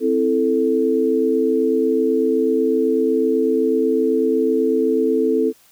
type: chord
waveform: sine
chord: A minor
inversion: first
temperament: equal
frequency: 261.6 / 329.6 / 440 Hz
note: C4 / E4 / A4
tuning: 0 / 0 / 0 cents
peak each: -20 / -21 / -17 dBFS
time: 0-5.53 s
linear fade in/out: 50 ms
effects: white hiss -53 dBFS RMS until 5.71 s